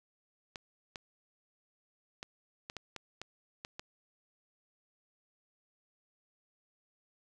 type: clicks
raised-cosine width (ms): 0.2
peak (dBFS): -24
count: 9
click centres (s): 0.558 / 0.958 / 2.229 / 2.699 / 2.767 / 2.963 / 3.216 / 3.649 / 3.795
effects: none